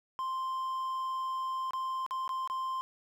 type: tone with dropouts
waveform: triangle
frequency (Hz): 1046.5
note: C6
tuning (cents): 0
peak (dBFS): -30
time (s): 0.19-2.81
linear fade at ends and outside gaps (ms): 0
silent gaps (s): 1.708-1.734 / 2.064-2.109 / 2.278-2.292 / 2.475-2.499
effects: 12-bit